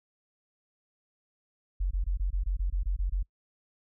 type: tone bursts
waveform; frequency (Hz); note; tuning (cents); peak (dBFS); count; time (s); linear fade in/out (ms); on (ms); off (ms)
sine; 45.46; F#1; -30; -25; 11; 1.8-3.23; 10; 110; 22
effects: noise-tail reverb RT60 0.1 s tail -26 dB re dry

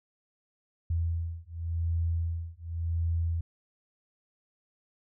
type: beating tone pair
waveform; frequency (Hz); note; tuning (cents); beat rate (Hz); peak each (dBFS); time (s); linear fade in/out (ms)
sine; 83.1 / 84; E2 / E2; +15 / +33; 0.9; -31; 0.9-3.41; 5
effects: none

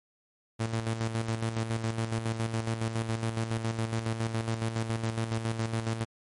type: tone with tremolo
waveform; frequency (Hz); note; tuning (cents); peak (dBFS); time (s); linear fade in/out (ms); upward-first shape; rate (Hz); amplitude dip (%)
sawtooth; 113; A2; +47; -23; 0.59-6.05; 20; square; 7.2; 55
effects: MP3 48 kbps

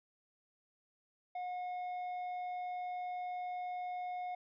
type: tone with tanh clipping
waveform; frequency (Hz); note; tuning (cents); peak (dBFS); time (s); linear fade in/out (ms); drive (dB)
sine; 723; F#5; -40; -39; 1.35-4.35; 5; 6
effects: none

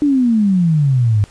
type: exponential sweep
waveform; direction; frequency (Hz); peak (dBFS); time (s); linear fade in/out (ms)
sine; down; 300 to 100; -10; 0.02-1.24; 0
effects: pink hiss -45 dBFS RMS until 1.3 s + resampled to 22050 Hz

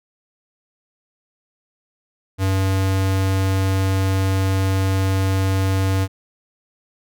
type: tone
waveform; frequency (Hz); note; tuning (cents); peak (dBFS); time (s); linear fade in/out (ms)
square; 95.8; G2; -39; -17; 2.38-6.08; 50
effects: none

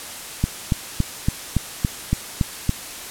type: click train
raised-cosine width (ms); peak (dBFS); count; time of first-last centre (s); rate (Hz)
5; -5; 9; 0.44-2.694; 3.55
effects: white hiss -34 dBFS RMS until 3.1 s + low-pass 12000 Hz 12 dB/octave

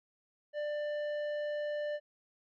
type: tone with tanh clipping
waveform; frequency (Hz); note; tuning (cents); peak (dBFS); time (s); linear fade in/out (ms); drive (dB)
triangle; 593; D5; +17; -35; 0.53-2; 50; 14
effects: none

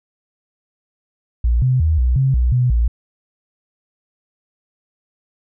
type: tone with pitch steps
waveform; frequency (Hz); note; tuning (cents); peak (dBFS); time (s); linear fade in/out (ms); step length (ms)
sine; 58.8 / 128.4 / 79.2 / 62.1 / 133.6 / 61.3 / 124.7 / 58; A#1 / C3 / D#2 / B1 / C3 / B1 / B2 / A#1; +16 / -32 / +31 / +10 / +36 / -12 / +17 / -8; -12; 1.44-2.88; 5; 180
effects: none

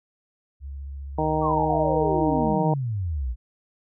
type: tone with vibrato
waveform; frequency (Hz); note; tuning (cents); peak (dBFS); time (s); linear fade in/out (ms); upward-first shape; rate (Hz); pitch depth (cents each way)
sine; 69.3; C#2; 0; -32; 0.6-2.57; 50; square; 15; 19
type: harmonic tone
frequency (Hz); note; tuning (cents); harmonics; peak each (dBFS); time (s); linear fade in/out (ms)
155.56; D#3; 0; 1 / 2 / 3 / 4 / 5 / 6; -28 / -28 / -28 / -28 / -28 / -28; 1.18-2.74; 5
type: exponential sweep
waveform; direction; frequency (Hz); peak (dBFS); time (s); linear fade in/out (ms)
sine; down; 1174.7 to 55; -24; 1.41-3.36; 50
effects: none

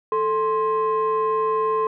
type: tone pair together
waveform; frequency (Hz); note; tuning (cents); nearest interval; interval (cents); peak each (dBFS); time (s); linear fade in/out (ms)
sine; 438.9 / 1050.5; A4 / C6; -4 / +7; octave + minor third; 1511; -20; 0.12-1.87; 2
effects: tanh soft clip ceiling -14 dBFS

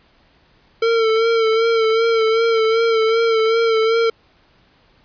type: tone with vibrato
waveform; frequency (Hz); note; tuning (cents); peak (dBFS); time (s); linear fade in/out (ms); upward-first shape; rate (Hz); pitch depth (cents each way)
square; 451; A4; +43; -14; 0.82-4.1; 5; sine; 2.6; 38
effects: pink hiss -55 dBFS RMS until 5.04 s + resampled to 11025 Hz

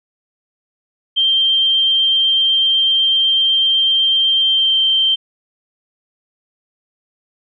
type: tone with pitch glide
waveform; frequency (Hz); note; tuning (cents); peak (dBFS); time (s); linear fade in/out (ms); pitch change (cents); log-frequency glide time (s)
sine; 3156 to 3134; G7 to G7; +11 to -1; -11; 1.16-5.16; 20; -12; 4.4-4.77
effects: none

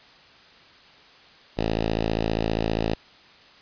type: tone with notch filter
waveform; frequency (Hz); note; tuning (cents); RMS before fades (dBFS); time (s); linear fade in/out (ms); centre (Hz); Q
5% pulse; 55; A1; 0; -25; 1.57-2.95; 10; 1500; 2
effects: white hiss -51 dBFS RMS until 3.61 s + resampled to 11025 Hz

